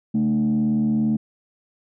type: tone with frequency modulation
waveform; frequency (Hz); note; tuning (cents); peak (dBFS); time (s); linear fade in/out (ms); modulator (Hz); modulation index
sine; 220; A3; 0; -16; 0.14-1.17; 10; 77.8; 0.57
effects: tanh soft clip ceiling -14 dBFS